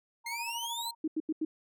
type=tone with tremolo; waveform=sine; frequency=932.3 Hz; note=A#5; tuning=in tune; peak=-35 dBFS; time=0.24-0.95 s; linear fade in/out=50 ms; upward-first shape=sine; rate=13 Hz; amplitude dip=65%
type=exponential sweep; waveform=sawtooth; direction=up; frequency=2093 to 4186 Hz; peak=-33 dBFS; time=0.26-0.91 s; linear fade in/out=5 ms
type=tone bursts; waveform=sine; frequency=314.5 Hz; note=D#4; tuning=19 cents sharp; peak=-28 dBFS; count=4; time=1.04-1.45 s; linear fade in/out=5 ms; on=38 ms; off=86 ms
effects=none